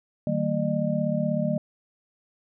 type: tone cluster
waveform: sine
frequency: 155.6 / 191.9 / 228.2 / 606 Hz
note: D#3 / G3 / A#3 / D#5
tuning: 0 / -37 / -37 / -46 cents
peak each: -28 dBFS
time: 0.27-1.58 s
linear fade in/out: 2 ms
effects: none